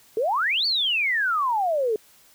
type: exponential two-way sweep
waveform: sine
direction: up then down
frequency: 415.3 to 4630 to 415.3 Hz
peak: -20 dBFS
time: 0.17-1.96 s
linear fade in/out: 2 ms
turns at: 0.66 s
effects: white hiss -55 dBFS RMS until 2.34 s